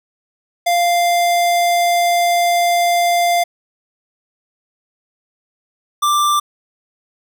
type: tone pair in turn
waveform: square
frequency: 696 / 1180.2 Hz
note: F5 / D6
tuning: -6 / +8 cents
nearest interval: major sixth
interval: 914 cents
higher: second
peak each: -13 / -13 dBFS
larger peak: neither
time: 0.66-3.44 / 6.02-6.4 s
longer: first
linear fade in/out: 10 ms
effects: none